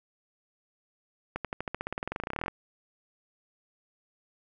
accelerating click train, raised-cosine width 0.5 ms, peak -17 dBFS, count 25, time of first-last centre 1.36-2.482 s, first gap 87 ms, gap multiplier 0.94, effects none

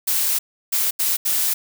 blue noise bursts at uneven times, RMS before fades -20 dBFS, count 4, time 0.07-0.39 / 0.72-0.91 / 0.99-1.17 / 1.25-1.54 s, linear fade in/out 10 ms, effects none

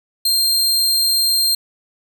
sawtooth tone, 4186 Hz, C8, in tune, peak -11 dBFS, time 0.25-1.55 s, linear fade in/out 5 ms, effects none

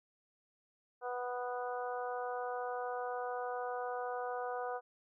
harmonic tone, 246.9 Hz, B3, in tune, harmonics 2 / 3 / 4 / 5 / 6, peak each -40 / -40 / -46 / -46 / -48 dBFS, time 1.01-4.81 s, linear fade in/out 50 ms, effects none

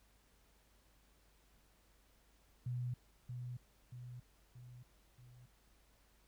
sine tone with echo, 123.47 Hz, B2, in tune, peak -37 dBFS, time 2.66-2.94 s, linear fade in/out 5 ms, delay 630 ms, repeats 4, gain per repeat -5 dB, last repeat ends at 5.46 s, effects added 50 Hz sine -70 dBFS peak until 6.27 s + pink hiss -72 dBFS RMS until 6.27 s

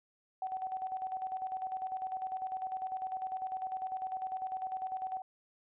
sine tone with tremolo, 754 Hz, F#5, 32 cents sharp, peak -33 dBFS, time 0.42-5.22 s, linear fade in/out 2 ms, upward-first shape square, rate 10 Hz, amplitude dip 55%, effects resampled to 8000 Hz

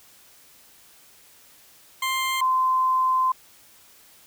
20% pulse / sine tone pair in turn, 1051 / 1034.1 Hz, C6 / C6, +7 / -21 cents, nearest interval unison, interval 28 cents, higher first, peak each -18 dBFS, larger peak neither, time 2.02-2.41 / 2.41-3.32 s, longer second, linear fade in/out 5 ms, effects white hiss -53 dBFS RMS until 4.26 s

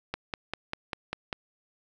click train, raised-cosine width 0.3 ms, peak -15 dBFS, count 7, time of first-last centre 0.14-1.328 s, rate 5.05 Hz, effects none

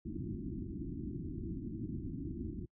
white low-pass noise, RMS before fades -41 dBFS, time 0.05-2.66 s, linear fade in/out 10 ms, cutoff 350 Hz, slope 96 dB/octave, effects noise-tail reverb RT60 0.1 s tail -26 dB re dry

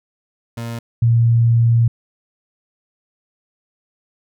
30% pulse / sine tone pair in turn, 116.54 / 116.54 Hz, A#2 / A#2, 0 / 0 cents, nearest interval unison, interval 0 cents, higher neither, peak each -22 / -10 dBFS, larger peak second, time 0.57-0.79 / 1.02-1.88 s, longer second, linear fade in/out 5 ms, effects none

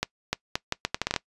accelerating click train, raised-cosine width 0.2 ms, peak -7 dBFS, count 11, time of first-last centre 0.03-1.162 s, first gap 300 ms, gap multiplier 0.75, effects noise-tail reverb RT60 0.1 s tail -22 dB re dry + resampled to 24000 Hz

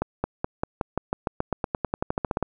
accelerating click train, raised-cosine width 1 ms, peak -10 dBFS, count 21, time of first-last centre 0.02-2.427 s, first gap 220 ms, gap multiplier 0.93, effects none

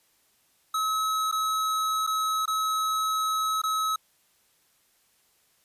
square tone with dropouts, 1286 Hz, E6, 43 cents flat, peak -25 dBFS, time 0.74-3.96 s, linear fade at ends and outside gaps 5 ms, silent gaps 1.315-1.324 / 2.067-2.073 / 2.457-2.477 / 3.618-3.636 s, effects white hiss -66 dBFS RMS until 5.64 s + resampled to 32000 Hz

